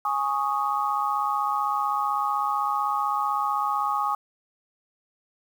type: chord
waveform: sine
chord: Ab suspended fourth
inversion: none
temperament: equal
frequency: 830.6 / 1108.7 / 1244.5 Hz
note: Ab5 / Db6 / Eb6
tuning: 0 / 0 / 0 cents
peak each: -27 dBFS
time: 0.05-4.15 s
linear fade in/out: 2 ms
effects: 8-bit